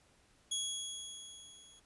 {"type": "tone with level ramp", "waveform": "20% pulse", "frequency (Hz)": 3335, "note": "G#7", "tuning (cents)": 7, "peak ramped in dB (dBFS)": [-27, -53], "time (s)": [0.51, 1.8], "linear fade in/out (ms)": 10, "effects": ["pink hiss -68 dBFS RMS until 1.85 s", "resampled to 24000 Hz"]}